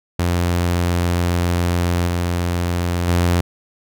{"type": "tone with level steps", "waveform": "sawtooth", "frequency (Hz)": 87.31, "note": "F2", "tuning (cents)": 0, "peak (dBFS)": [-12, -14, -10], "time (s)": [0.19, 3.41], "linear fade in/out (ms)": 5, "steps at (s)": [2.06, 3.07], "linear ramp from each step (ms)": 20, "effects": []}